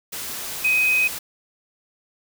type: tone in noise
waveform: sine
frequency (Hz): 2516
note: D#7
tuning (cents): +19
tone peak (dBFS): -16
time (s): 0.64-1.08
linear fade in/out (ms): 10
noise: white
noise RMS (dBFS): -31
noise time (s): 0.12-1.19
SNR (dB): +12
effects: none